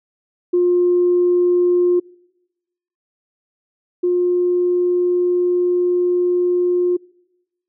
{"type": "tone pair in turn", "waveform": "sine", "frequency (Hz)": [354.8, 356.1], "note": ["F4", "F4"], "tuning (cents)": [27, 34], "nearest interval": "unison", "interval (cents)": 7, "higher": "second", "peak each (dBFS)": [-11, -13], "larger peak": "first", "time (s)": [[0.53, 2], [4.03, 6.97]], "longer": "second", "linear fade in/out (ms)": 10, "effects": ["noise-tail reverb RT60 1.0 s tail -26 dB re dry", "tanh soft clip ceiling -7 dBFS"]}